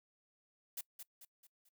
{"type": "noise with echo", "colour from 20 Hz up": "blue", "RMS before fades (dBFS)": -42, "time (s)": [0.77, 0.81], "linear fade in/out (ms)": 5, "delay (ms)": 220, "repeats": 4, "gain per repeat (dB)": -7, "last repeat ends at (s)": 1.69, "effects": ["noise-tail reverb RT60 0.1 s tail -22 dB re dry"]}